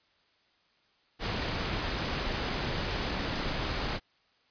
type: noise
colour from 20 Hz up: pink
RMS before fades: -32 dBFS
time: 1.19-4 s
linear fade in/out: 50 ms
effects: white hiss -68 dBFS RMS until 4.5 s + resampled to 11025 Hz